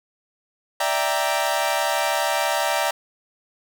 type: chord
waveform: sawtooth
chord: E half-diminished seventh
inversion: third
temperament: equal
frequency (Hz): 587.3 / 659.3 / 784 / 932.3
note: D5 / E5 / G5 / Bb5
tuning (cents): 0 / 0 / 0 / 0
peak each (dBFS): -22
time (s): 0.8-2.91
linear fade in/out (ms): 5
effects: none